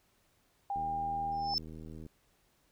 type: tone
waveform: sine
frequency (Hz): 800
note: G5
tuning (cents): +35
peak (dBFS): -32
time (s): 0.7-1.54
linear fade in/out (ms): 2
type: click train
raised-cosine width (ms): 3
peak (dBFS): -35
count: 104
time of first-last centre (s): 0.76-2.064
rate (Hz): 79
type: tone with exponential growth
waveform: sine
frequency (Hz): 5274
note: E8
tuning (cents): 0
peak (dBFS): -26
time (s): 1.32-1.58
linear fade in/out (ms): 0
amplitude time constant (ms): 56
effects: pink hiss -71 dBFS RMS until 2.71 s